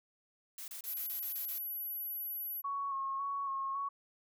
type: noise bursts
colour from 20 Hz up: blue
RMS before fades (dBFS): -45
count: 8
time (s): 0.58-1.583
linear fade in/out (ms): 2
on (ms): 100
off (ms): 29
type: tone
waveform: sine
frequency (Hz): 11710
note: F#9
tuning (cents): -19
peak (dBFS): -37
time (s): 0.86-2.62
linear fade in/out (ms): 20
type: tone with vibrato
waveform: sine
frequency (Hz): 1100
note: C#6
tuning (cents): -14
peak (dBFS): -34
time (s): 2.64-3.89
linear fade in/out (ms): 10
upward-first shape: square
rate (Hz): 1.8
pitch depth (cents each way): 24
effects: none